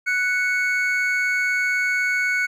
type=tone pair together; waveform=triangle; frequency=1483.7 / 2216 Hz; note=F#6 / C#7; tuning=+4 / -1 cents; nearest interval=perfect fifth; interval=695 cents; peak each=-20 dBFS; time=0.06-2.47 s; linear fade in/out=20 ms; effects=none